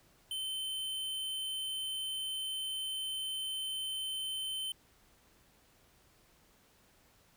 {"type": "tone", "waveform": "square", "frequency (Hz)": 3078, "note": "G7", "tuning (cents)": -32, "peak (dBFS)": -36, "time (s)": [0.31, 4.72], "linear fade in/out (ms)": 2, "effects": ["pink hiss -66 dBFS RMS until 7.36 s"]}